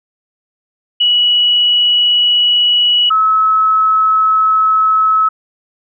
sine tone pair in turn, 2931 / 1292.9 Hz, F#7 / E6, -17 / -34 cents, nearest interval octave + major second, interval 1417 cents, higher first, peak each -8 dBFS, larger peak neither, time 1-3.1 / 3.1-5.29 s, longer second, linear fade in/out 10 ms, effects none

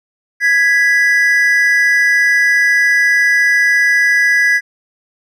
triangle tone pair together, 1661.2 / 1975.5 Hz, G#6 / B6, 0 / 0 cents, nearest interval minor third, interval 300 cents, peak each -10 dBFS, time 0.4-4.61 s, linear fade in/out 50 ms, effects none

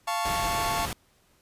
40% pulse chord, F augmented, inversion none, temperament equal with one note detuned, 694 / 880 / 1108.7 Hz, F5 / A5 / C#6, -11 / 0 / 0 cents, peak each -30 dBFS, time 0.07-0.86 s, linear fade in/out 10 ms
pink noise, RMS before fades -33 dBFS, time 0.25-0.93 s, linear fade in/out 2 ms
effects pink hiss -64 dBFS RMS until 1.41 s + resampled to 32000 Hz

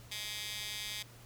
15% pulse tone with high-pass filter, 210 Hz, G#3, 19 cents sharp, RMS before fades -41 dBFS, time 0.11-1.03 s, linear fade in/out 10 ms, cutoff 3100 Hz, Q 1.8, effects added 118 Hz sine -56 dBFS peak until 1.25 s + pink hiss -57 dBFS RMS until 1.25 s

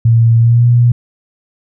sine tone with pitch glide, 115.2 to 120.37 Hz, A#2 to B2, -20 to -44 cents, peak -5 dBFS, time 0.05-0.92 s, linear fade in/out 5 ms, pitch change +76 cents, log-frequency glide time 0.38-0.66 s, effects none

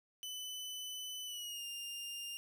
sawtooth tone with pitch glide, 3006 to 2805 Hz, F#7 to F7, +27 to +7 cents, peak -39 dBFS, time 0.23-2.37 s, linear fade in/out 0 ms, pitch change -120 cents, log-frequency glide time 1.24-1.65 s, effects none

